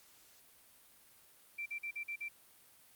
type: tone bursts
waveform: sine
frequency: 2349 Hz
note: D7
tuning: in tune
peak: -38 dBFS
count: 6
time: 1.58-2.286 s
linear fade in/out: 10 ms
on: 81 ms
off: 44 ms
effects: white hiss -63 dBFS RMS until 2.95 s + Opus 48 kbps